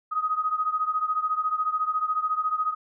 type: beating tone pair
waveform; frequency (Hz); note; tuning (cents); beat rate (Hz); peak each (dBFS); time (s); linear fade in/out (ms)
sine; 1251 / 1265; D#6 / D#6; +9 / +28; 14; -25 / -28; 0.11-2.75; 20
effects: none